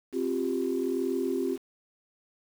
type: tone cluster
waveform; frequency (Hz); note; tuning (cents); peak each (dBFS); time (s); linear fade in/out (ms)
sine; 264.4 / 351.5 / 392.7; C4 / F4 / G4; +18 / +11 / +3; -30; 0.12-1.58; 50
effects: tanh soft clip ceiling -18 dBFS + 8-bit